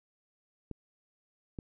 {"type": "clicks", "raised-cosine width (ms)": 3, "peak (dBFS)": -26, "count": 2, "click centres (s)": [0.713, 1.588], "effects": []}